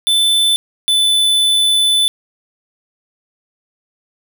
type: tone pair in turn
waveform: square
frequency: 3520 / 3502 Hz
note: A7 / A7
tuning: 0 / -9 cents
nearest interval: unison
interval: 9 cents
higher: first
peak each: -11 dBFS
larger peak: neither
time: 0.07-0.56 / 0.88-2.08 s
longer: second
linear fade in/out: 0 ms
effects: none